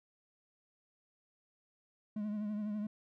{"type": "tone with vibrato", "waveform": "triangle", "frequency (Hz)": 210, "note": "G#3", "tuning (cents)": 19, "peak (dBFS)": -33, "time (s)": [2.16, 2.87], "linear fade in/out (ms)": 5, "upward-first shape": "triangle", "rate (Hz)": 12, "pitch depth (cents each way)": 51, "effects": []}